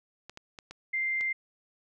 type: clicks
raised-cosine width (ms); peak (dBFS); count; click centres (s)
0.2; -26; 5; 0.296 / 0.374 / 0.588 / 0.71 / 1.21
type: tone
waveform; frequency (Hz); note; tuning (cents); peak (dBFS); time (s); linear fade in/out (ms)
sine; 2093; C7; 0; -27; 0.93-1.33; 10
effects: none